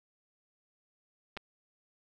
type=clicks; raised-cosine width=0.3 ms; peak=-25 dBFS; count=2; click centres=1.368 / 1.373 s; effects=none